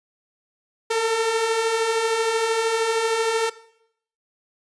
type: beating tone pair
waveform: sawtooth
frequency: 440 / 453 Hz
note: A4 / A#4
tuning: 0 / -50 cents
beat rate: 13 Hz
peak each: -24 / -16 dBFS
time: 0.9-3.5 s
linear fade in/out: 10 ms
effects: noise-tail reverb RT60 0.7 s tail -18 dB re dry + resampled to 22050 Hz